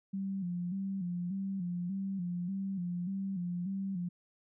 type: tone with vibrato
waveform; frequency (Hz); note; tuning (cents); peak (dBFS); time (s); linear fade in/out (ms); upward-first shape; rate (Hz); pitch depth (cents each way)
sine; 185; F#3; 0; -33; 0.13-4.09; 10; square; 1.7; 85
effects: none